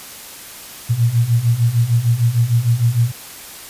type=beating tone pair; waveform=sine; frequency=114.3 / 120.9 Hz; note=A#2 / B2; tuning=-34 / -36 cents; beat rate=6.6 Hz; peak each=-17 / -14 dBFS; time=0.89-3.12 s; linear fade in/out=20 ms; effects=white hiss -35 dBFS RMS until 3.69 s + resampled to 32000 Hz